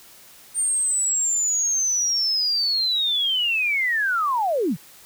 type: linear sweep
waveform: sine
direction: down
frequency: 8870 to 123.47 Hz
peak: -19 dBFS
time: 0.54-4.77 s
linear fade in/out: 50 ms
effects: white hiss -48 dBFS RMS until 5.05 s